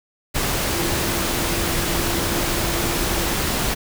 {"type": "tone in noise", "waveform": "sine", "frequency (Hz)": 340, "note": "F4", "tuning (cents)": -46, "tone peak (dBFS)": -29, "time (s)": [0.7, 3.36], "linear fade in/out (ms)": 20, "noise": "pink", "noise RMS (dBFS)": -22, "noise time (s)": [0.34, 3.75], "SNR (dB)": -10, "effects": []}